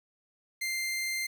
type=tone; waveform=sawtooth; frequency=2093 Hz; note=C7; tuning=in tune; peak=-27 dBFS; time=0.61-1.27 s; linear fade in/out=10 ms; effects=10-bit